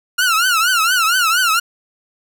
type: tone with vibrato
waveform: sawtooth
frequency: 1396.9 Hz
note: F6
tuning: in tune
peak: -9 dBFS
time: 0.18-1.6 s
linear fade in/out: 10 ms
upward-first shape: triangle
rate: 4.3 Hz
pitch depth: 180 cents each way
effects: none